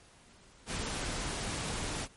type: noise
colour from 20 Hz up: pink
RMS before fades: -36 dBFS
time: 0.66-2.08 s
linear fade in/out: 50 ms
effects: pink hiss -59 dBFS RMS until 2.16 s + MP3 48 kbps